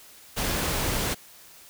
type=noise; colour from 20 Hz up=pink; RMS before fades=-27 dBFS; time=0.36-1.15 s; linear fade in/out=20 ms; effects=white hiss -50 dBFS RMS until 1.69 s